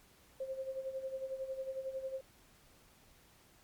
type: tone with tremolo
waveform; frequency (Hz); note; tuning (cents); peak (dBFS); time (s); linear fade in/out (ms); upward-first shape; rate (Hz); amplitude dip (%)
sine; 530; C5; +22; -35; 0.4-2.21; 5; sine; 11; 70
effects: pink hiss -64 dBFS RMS until 3.63 s + MP3 96 kbps